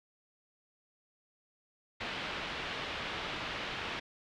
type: low-pass noise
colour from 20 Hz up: white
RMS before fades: -39 dBFS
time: 2-4 s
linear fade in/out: 10 ms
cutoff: 3400 Hz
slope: 24 dB/octave
effects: none